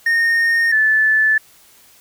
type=tone pair in turn; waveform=triangle / sine; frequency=1842 / 1744.7 Hz; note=A#6 / A6; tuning=-21 / -15 cents; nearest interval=minor second; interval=94 cents; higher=first; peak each=-11 dBFS; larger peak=neither; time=0.06-0.72 / 0.72-1.38 s; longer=neither; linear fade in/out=5 ms; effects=white hiss -49 dBFS RMS until 2 s